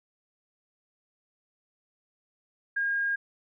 sine tone, 1622 Hz, G#6, 41 cents flat, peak -25 dBFS, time 2.76-3.16 s, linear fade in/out 10 ms, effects none

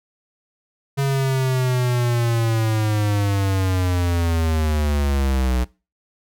square linear sweep, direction down, 138.9 to 61.1 Hz, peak -18 dBFS, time 0.97-5.65 s, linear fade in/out 20 ms, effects noise-tail reverb RT60 0.3 s tail -22 dB re dry

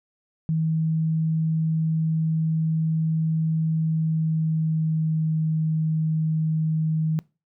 sine tone with pitch glide, 159.9 to 157.97 Hz, D#3 to D#3, +48 to +27 cents, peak -20 dBFS, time 0.49-7.19 s, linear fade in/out 0 ms, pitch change -21 cents, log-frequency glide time 3.78-5.37 s, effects noise-tail reverb RT60 0.3 s tail -23 dB re dry

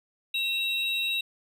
triangle tone pair together, 2702 / 3821 Hz, E7 / A#7, +42 / +42 cents, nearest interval tritone, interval 600 cents, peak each -27 dBFS, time 0.34-1.21 s, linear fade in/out 5 ms, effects none

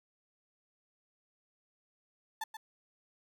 35% pulse tone with echo, 880 Hz, A5, in tune, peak -33 dBFS, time 2.41-2.44 s, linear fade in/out 5 ms, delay 130 ms, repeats 1, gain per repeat -8 dB, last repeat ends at 2.57 s, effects none

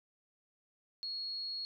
sine tone, 4317 Hz, C#8, 47 cents flat, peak -37 dBFS, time 1.03-1.65 s, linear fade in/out 0 ms, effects none

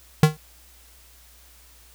square tone with exponential decay, 154.2 Hz, D#3, 15 cents flat, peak -8 dBFS, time 0.23-0.37 s, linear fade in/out 2 ms, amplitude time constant 29 ms, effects added 60 Hz sine -53 dBFS peak until 1.94 s + white hiss -53 dBFS RMS until 1.94 s

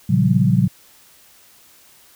sine chord, G half-diminished seventh, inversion first, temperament equal with one note detuned, 116.54 / 138.59 / 174.61 / 192.63 Hz, Bb2 / Db3 / F3 / G3, 0 / 0 / 0 / -30 cents, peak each -18 dBFS, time 0.09-0.68 s, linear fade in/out 10 ms, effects white hiss -50 dBFS RMS until 2.15 s

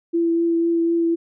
sine tone with vibrato, 335.5 Hz, E4, 31 cents sharp, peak -16 dBFS, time 0.13-1.16 s, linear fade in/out 20 ms, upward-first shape triangle, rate 4 Hz, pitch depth 15 cents each way, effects none

